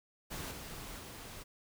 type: noise with level steps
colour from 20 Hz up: pink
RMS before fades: -42 / -46 / -48 dBFS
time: 0.3-1.44 s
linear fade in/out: 20 ms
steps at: 0.51 / 0.99 s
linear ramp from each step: 5 ms
effects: none